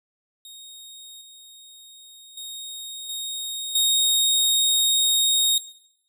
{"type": "tone with level steps", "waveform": "sawtooth", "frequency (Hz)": 3729, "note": "A#7", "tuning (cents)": 0, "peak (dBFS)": [-37, -41, -30, -25, -14], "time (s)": [0.45, 5.58], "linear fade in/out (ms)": 2, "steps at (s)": [1.21, 2.37, 3.09, 3.75], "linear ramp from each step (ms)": 5, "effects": ["noise-tail reverb RT60 0.8 s tail -17 dB re dry"]}